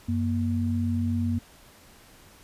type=tone pair together; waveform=sine; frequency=93.7 / 236.1 Hz; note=F#2 / A#3; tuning=+22 / +22 cents; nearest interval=octave + major third; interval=1600 cents; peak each=-26 dBFS; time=0.08-1.39 s; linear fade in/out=10 ms; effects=pink hiss -53 dBFS RMS until 2.43 s + resampled to 32000 Hz